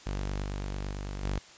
sawtooth tone with level steps, 49 Hz, G1, in tune, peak -27 / -29 / -31 / -25 dBFS, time 0.06-1.39 s, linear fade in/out 10 ms, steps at 0.43 / 0.91 / 1.23 s, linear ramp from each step 10 ms, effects white hiss -52 dBFS RMS until 1.57 s + resampled to 16000 Hz

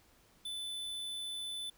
square tone, 3506 Hz, A7, 7 cents flat, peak -39 dBFS, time 0.45-1.7 s, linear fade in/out 5 ms, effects pink hiss -66 dBFS RMS until 1.77 s

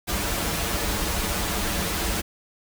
pink noise with comb filter, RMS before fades -26 dBFS, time 0.07-2.22 s, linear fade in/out 20 ms, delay 7.8 ms, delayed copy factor -0.75, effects none

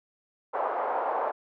white band-pass noise, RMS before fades -29 dBFS, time 0.53-1.32 s, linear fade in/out 20 ms, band 500 to 980 Hz, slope 24 dB/octave, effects none

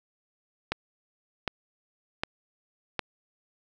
click train, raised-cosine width 0.3 ms, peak -11 dBFS, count 4, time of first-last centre 0.72-2.993 s, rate 1.32 Hz, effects none

